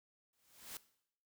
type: noise with exponential growth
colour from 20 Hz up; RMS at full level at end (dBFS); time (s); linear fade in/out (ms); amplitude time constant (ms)
white; -44; 0.33-0.77; 2; 95
effects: noise-tail reverb RT60 0.7 s tail -18 dB re dry